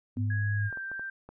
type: tone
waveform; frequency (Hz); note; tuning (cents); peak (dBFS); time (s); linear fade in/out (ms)
sine; 103.83; G#2; 0; -26; 0.16-0.71; 50
type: tone with exponential decay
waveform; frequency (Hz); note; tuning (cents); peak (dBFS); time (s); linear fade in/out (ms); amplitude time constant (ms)
sine; 248.6; B3; +12; -30; 0.17-0.58; 0; 89
type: tone with pitch glide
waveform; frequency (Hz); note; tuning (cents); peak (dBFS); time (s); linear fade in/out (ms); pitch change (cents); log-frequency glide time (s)
sine; 1661.2 to 1573.4; G#6 to G6; 0 to +6; -34; 0.3-1.1; 5; -94; 0.56-0.77
type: clicks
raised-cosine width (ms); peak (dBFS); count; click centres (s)
1; -32; 5; 0.727 / 0.773 / 0.916 / 0.995 / 1.29
effects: none